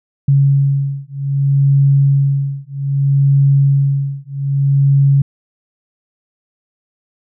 sine beating tone pair, 138.59 / 139.22 Hz, C#3 / C#3, 0 / +8 cents, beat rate 0.63 Hz, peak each -13 dBFS, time 0.28-5.22 s, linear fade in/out 5 ms, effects none

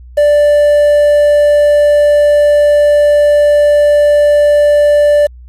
triangle tone with quantisation, 587.3 Hz, D5, in tune, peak -3 dBFS, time 0.17-5.27 s, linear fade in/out 10 ms, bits 5, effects added 61 Hz sine -31 dBFS peak until 5.48 s + resampled to 32000 Hz

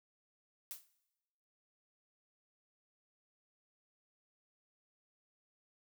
blue noise with exponential decay, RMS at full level -41 dBFS, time 0.71-0.88 s, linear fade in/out 0 ms, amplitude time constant 36 ms, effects noise-tail reverb RT60 1.0 s tail -19 dB re dry

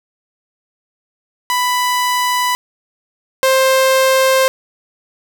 sawtooth tone pair in turn, 992 / 527 Hz, B5 / C5, +7 / +12 cents, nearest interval major seventh, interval 1095 cents, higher first, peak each -10 / -6 dBFS, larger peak second, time 1.5-2.55 / 3.43-4.48 s, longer neither, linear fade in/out 0 ms, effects none

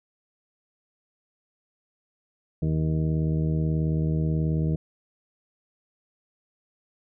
harmonic tone, 78.5 Hz, D#2, 16 cents sharp, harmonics 1 / 2 / 3 / 4 / 5 / 6 / 8, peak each -29 / -23 / -37 / -33 / -39 / -38 / -43 dBFS, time 2.62-4.76 s, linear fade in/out 5 ms, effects none

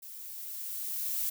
violet noise with level ramp, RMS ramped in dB -46 to -31 dBFS, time 0.02-1.3 s, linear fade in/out 10 ms, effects none

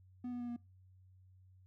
triangle tone with pitch steps, 246.9 / 244.1 / 241.3 / 238.5 Hz, B3 / B3 / B3 / A#3, 0 / -20 / -40 / +40 cents, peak -37 dBFS, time 0.24-0.564 s, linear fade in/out 5 ms, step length 81 ms, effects noise-tail reverb RT60 0.3 s tail -24 dB re dry + added 93 Hz sine -60 dBFS peak until 1.66 s

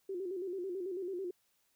sine tone with vibrato, 370 Hz, F#4, in tune, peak -36 dBFS, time 0.09-1.31 s, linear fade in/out 5 ms, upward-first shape square, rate 9.1 Hz, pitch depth 82 cents each way, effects white hiss -75 dBFS RMS until 1.75 s

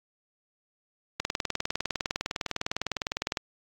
click train, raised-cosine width 0.2 ms, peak -11 dBFS, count 44, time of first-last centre 1.2-3.372 s, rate 19.8 Hz, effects AAC 48 kbps

